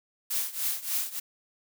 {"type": "noise with tremolo", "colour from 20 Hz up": "blue", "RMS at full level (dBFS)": -27, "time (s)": [0.3, 1.2], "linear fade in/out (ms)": 10, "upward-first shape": "triangle", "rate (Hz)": 3.4, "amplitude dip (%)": 90, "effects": []}